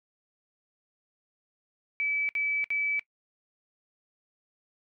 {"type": "tone bursts", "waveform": "sine", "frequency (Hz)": 2300, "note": "D7", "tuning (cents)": -37, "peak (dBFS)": -26, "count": 3, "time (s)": [2, 2.994], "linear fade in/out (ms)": 0, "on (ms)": 290, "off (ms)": 62, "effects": ["noise-tail reverb RT60 0.1 s tail -19 dB re dry"]}